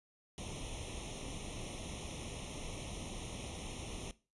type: noise with comb filter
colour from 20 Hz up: pink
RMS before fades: -44 dBFS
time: 0.38-4.11 s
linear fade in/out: 0 ms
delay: 0.32 ms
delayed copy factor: +0.95
effects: noise-tail reverb RT60 0.3 s tail -18 dB re dry + resampled to 24000 Hz